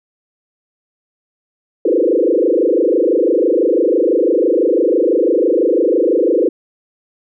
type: tone with frequency modulation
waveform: sine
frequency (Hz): 415.3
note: G#4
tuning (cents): 0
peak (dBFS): -10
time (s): 1.85-6.49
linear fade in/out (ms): 5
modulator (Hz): 26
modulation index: 4
effects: none